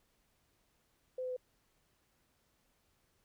sine tone with pitch steps, 511 / 507.8 / 504.5 Hz, C5 / B4 / B4, -41 / +48 / +37 cents, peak -36 dBFS, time 1.18-1.366 s, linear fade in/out 5 ms, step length 62 ms, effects pink hiss -75 dBFS RMS until 3.24 s

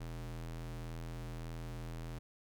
square ring-modulated tone, 82.41 Hz, E2, in tune, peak -39 dBFS, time 0-2.19 s, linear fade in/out 10 ms, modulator 40.7 Hz, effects none

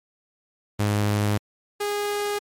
sawtooth tone pair in turn, 103.83 / 411.3 Hz, G#2 / G#4, 0 / -17 cents, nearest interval 2 octaves, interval 2383 cents, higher second, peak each -16 / -20 dBFS, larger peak first, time 0.79-1.38 / 1.8-2.39 s, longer neither, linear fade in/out 10 ms, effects MP3 64 kbps

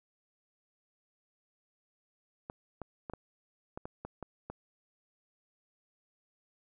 clicks, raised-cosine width 1 ms, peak -26 dBFS, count 9, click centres 2.499 / 2.817 / 3.098 / 3.136 / 3.775 / 3.855 / 4.05 / 4.227 / 4.5 s, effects none

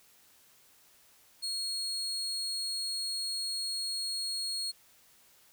35% pulse tone, 4300 Hz, C8, 47 cents sharp, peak -31 dBFS, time 1.42-4.72 s, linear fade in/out 20 ms, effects white hiss -62 dBFS RMS until 5.52 s

